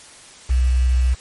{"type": "tone with quantisation", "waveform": "sine", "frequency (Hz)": 63, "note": "B1", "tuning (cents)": 35, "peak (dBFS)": -13, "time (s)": [0.49, 1.15], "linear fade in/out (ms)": 20, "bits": 6, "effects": ["white hiss -43 dBFS RMS until 1.2 s", "MP3 48 kbps"]}